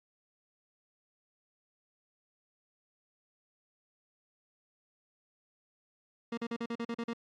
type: tone bursts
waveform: 30% pulse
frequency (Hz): 233.1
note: A#3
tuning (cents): 0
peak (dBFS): -31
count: 9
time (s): 6.32-7.134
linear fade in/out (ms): 5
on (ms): 54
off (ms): 41
effects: low-pass 4000 Hz 12 dB/octave + AAC 64 kbps